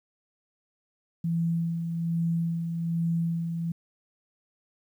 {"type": "tone with tremolo", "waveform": "sine", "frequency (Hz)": 167.2, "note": "E3", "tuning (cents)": 25, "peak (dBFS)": -23, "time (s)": [1.24, 3.72], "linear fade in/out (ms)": 5, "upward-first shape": "sine", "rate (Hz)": 1.2, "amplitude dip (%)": 45, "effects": ["10-bit"]}